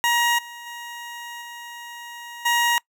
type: tone with level steps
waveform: 20% pulse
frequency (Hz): 948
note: A#5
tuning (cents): +29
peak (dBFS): -13 / -32 / -29 / -31 / -13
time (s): 0.04-2.78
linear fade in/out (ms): 0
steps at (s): 0.38 / 0.66 / 1.41 / 2.45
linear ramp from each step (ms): 10
effects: noise-tail reverb RT60 0.1 s tail -23 dB re dry